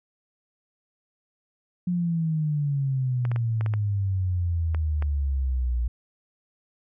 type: exponential sweep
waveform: sine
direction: down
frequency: 180 to 58.27 Hz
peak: -22 dBFS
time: 1.87-5.88 s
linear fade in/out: 5 ms
type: clicks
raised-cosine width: 0.5 ms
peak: -20 dBFS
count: 8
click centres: 3.252 / 3.316 / 3.361 / 3.61 / 3.662 / 3.738 / 4.747 / 5.024 s
effects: none